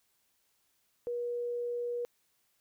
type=tone; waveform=sine; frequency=480.9 Hz; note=B4; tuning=46 cents flat; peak=-32 dBFS; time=1.07-2.05 s; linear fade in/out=0 ms; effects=white hiss -74 dBFS RMS until 2.6 s